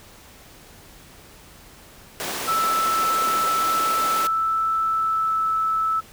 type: high-pass noise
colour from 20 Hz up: pink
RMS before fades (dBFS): -29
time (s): 2.2-4.27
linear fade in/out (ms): 0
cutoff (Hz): 330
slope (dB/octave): 12
type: tone with pitch glide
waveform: sine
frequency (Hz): 1318.5 to 1310.1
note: E6 to E6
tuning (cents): 0 to -11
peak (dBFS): -19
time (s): 2.47-6.01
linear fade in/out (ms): 20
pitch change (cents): -11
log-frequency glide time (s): 4.82-5.47
effects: pink hiss -47 dBFS RMS until 6.12 s